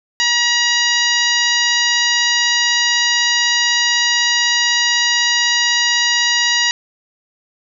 harmonic tone, 956 Hz, A#5, 43 cents sharp, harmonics 1 / 2 / 3 / 4 / 5 / 6 / 7, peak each -26 / -17 / -20 / -20 / -20 / -23 / -25 dBFS, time 0.2-6.71 s, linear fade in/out 0 ms, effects none

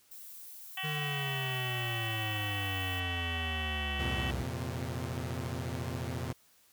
violet noise, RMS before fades -48 dBFS, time 0.11-3 s, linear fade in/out 5 ms
harmonic tone, 378.9 Hz, F#4, 41 cents sharp, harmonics 2 / 3 / 4 / 5 / 6 / 7 / 8 / 9, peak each -44 / -47 / -49 / -40 / -50 / -40 / -40 / -48 dBFS, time 0.77-4.31 s, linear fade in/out 5 ms
square exponential sweep, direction down, 153.6 to 63.2 Hz, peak -36 dBFS, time 0.83-4.44 s, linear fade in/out 20 ms
sawtooth chord, F suspended fourth, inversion none, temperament equal with one note detuned, 85.41 / 116.54 / 130.81 Hz, F2 / Bb2 / C3, -38 / 0 / 0 cents, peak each -35 dBFS, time 3.99-6.33 s, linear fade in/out 10 ms
effects white hiss -65 dBFS RMS until 6.72 s

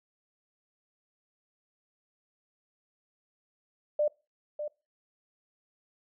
sine tone with echo, 596 Hz, D5, 25 cents sharp, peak -23 dBFS, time 3.99-4.08 s, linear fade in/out 5 ms, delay 600 ms, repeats 1, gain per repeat -9 dB, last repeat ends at 4.68 s, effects noise-tail reverb RT60 0.3 s tail -23 dB re dry

